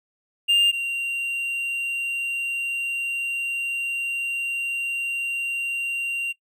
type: tone pair in turn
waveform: triangle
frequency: 2800 / 2766 Hz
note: F7 / F7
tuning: +4 / -17 cents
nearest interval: unison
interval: 21 cents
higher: first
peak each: -13 / -22 dBFS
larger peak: first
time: 0.48-0.72 / 0.72-6.33 s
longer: second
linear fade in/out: 20 ms
effects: noise-tail reverb RT60 0.1 s tail -20 dB re dry